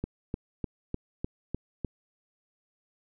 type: click train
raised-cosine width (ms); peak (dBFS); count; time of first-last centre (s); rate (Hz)
3; -18; 7; 0.04-1.847; 3.32
effects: none